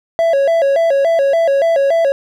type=tone with vibrato; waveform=triangle; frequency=606 Hz; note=D#5; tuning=46 cents flat; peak=-8 dBFS; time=0.19-2.12 s; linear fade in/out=0 ms; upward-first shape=square; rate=3.5 Hz; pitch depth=160 cents each way; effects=none